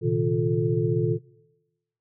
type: tone cluster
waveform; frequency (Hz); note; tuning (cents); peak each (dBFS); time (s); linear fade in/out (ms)
sine; 116.6 / 132.1 / 158.2 / 353 / 439.2; A#2 / C3 / D#3 / F4 / A4; +1 / +17 / +29 / +19 / -3; -27; 0.01-1.19; 50
effects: noise-tail reverb RT60 1.0 s tail -22 dB re dry